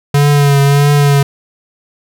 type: tone with vibrato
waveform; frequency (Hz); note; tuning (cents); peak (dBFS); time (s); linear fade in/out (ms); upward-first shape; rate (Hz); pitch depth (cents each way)
square; 142.5; C#3; +48; -7; 0.14-1.23; 5; triangle; 1.6; 38
effects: none